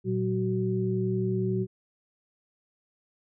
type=tone cluster; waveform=sine; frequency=117.1 / 188.1 / 374.8 Hz; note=A#2 / F#3 / F#4; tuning=+8 / +29 / +22 cents; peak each=-29 dBFS; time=0.04-1.67 s; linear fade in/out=50 ms; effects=none